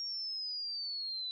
sine linear sweep, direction down, 5588 to 3951 Hz, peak -36 dBFS, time 0-1.31 s, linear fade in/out 0 ms, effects none

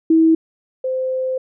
sine tone pair in turn, 323.3 / 518.1 Hz, E4 / C5, -34 / -17 cents, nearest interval minor sixth, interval 817 cents, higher second, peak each -9 / -18 dBFS, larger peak first, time 0.1-0.35 / 0.84-1.38 s, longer second, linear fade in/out 5 ms, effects none

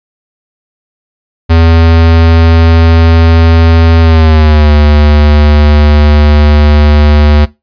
square tone with pitch glide, 82.41 to 74.27 Hz, E2 to D2, 0 to +20 cents, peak -3 dBFS, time 1.49-7.46 s, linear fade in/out 20 ms, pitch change -180 cents, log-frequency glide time 4.01-4.71 s, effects noise-tail reverb RT60 0.2 s tail -18 dB re dry + resampled to 11025 Hz

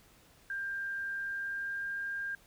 sine tone with pitch glide, 1592 to 1603.1 Hz, G6 to G6, +26 to +38 cents, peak -34 dBFS, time 0.5-2.35 s, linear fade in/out 2 ms, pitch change +12 cents, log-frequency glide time 1.15-2.01 s, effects pink hiss -62 dBFS RMS until 2.46 s

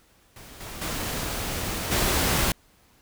pink noise with level steps, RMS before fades -45 / -38 / -30 / -23 dBFS, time 0.36-2.52 s, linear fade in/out 2 ms, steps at 0.6 / 0.81 / 1.91 s, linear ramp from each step 10 ms, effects pink hiss -60 dBFS RMS until 3.01 s

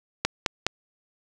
clicks, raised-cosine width 0.2 ms, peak -4 dBFS, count 3, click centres 0.25 / 0.462 / 0.666 s, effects none

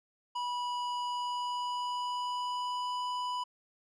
square tone with pitch glide, 978 to 991.1 Hz, B5 to B5, -17 to +6 cents, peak -33 dBFS, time 0.35-3.44 s, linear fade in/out 10 ms, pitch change +23 cents, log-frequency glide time 1.05-3.06 s, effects low-pass 5000 Hz 12 dB/octave

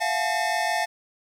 square tone cluster, 679 / 725 / 858 / 1810 Hz, F5 / F#5 / A5 / A6, -49 / -35 / -44 / +48 cents, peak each -29 dBFS, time 0-0.86 s, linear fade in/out 20 ms, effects low-pass 10000 Hz 12 dB/octave + 9-bit

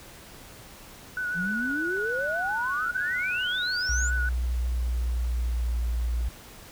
sine tone with vibrato, 1476 Hz, F#6, 5 cents flat, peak -27 dBFS, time 1.17-4.29 s, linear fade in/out 2 ms, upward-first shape sine, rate 6.8 Hz, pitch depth 32 cents each way
sine exponential sweep, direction up, 164.81 to 7459 Hz, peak -29 dBFS, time 1.34-4.11 s, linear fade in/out 50 ms
clicks, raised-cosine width 0.5 ms, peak -32 / -31 dBFS, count 2, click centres 1.713 / 1.969 s
sine tone with pitch glide, 61.74 to 58.78 Hz, B1 to A#1, 0 to +15 cents, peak -24 dBFS, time 3.89-6.29 s, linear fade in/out 5 ms, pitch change -85 cents, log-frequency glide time 4.04-5.91 s
effects pink hiss -47 dBFS RMS until 6.71 s

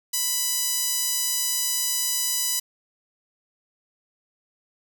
sawtooth tone with high-pass filter, 992 Hz, B5, 7 cents sharp, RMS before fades -25 dBFS, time 0.13-2.6 s, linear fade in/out 10 ms, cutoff 6100 Hz, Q 0.95, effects none

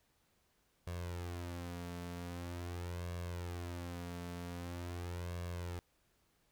sawtooth tone with flanger, 87.31 Hz, F2, in tune, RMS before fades -43 dBFS, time 0.87-5.79 s, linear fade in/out 0 ms, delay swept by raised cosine 1.8 to 4.5 ms, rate 0.44 Hz, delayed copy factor +0.6, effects pink hiss -75 dBFS RMS until 6.51 s

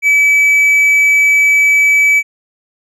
triangle tone, 2295 Hz, D7, 40 cents flat, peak -5 dBFS, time 0.02-2.23 s, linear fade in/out 50 ms, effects resampled to 32000 Hz

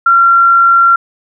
sine tone, 1371 Hz, F6, 32 cents flat, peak -4 dBFS, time 0.06-0.96 s, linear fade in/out 5 ms, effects none

